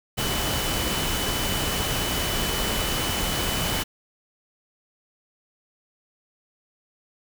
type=tone in noise; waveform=sine; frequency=2993 Hz; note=F#7; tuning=19 cents sharp; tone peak=-32 dBFS; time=0.17-3.84 s; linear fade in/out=20 ms; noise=pink; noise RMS=-26 dBFS; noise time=0.17-3.84 s; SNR=-9 dB; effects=none